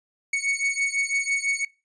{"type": "beating tone pair", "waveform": "45% pulse", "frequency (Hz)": [2220, 2226], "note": ["C#7", "C#7"], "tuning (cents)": [2, 7], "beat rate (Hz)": 6, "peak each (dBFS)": [-26, -26], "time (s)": [0.33, 1.65], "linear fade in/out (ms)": 5, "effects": ["noise-tail reverb RT60 0.3 s tail -22 dB re dry", "resampled to 22050 Hz"]}